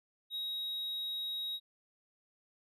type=tone; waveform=triangle; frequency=3800 Hz; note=A#7; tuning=33 cents sharp; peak=-34 dBFS; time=0.3-1.6 s; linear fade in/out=50 ms; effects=resampled to 32000 Hz